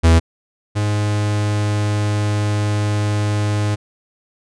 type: tone pair in turn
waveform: 45% pulse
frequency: 82.3 / 104.41 Hz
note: E2 / G#2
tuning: -2 / +10 cents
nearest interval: major third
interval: 412 cents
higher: second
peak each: -8 / -16 dBFS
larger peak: first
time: 0.03-0.2 / 0.75-3.76 s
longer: second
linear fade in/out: 20 ms
effects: resampled to 22050 Hz